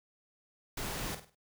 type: noise with echo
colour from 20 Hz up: pink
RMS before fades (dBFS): -38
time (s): 0.77-1.15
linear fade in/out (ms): 5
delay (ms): 50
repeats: 4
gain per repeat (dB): -9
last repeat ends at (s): 1.35
effects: noise-tail reverb RT60 0.1 s tail -23 dB re dry